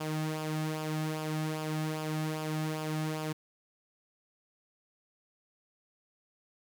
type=tone with flanger; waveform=sawtooth; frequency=155.56 Hz; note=D#3; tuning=in tune; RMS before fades=-34 dBFS; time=0-3.33 s; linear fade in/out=10 ms; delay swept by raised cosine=0.49 to 2.09 ms; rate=2.5 Hz; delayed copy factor=-0.55; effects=none